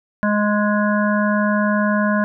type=harmonic tone; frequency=208.3 Hz; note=G#3; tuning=5 cents sharp; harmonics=1 / 3 / 5 / 7 / 8; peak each=-17 / -22 / -24 / -25 / -26 dBFS; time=0.23-2.24 s; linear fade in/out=0 ms; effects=none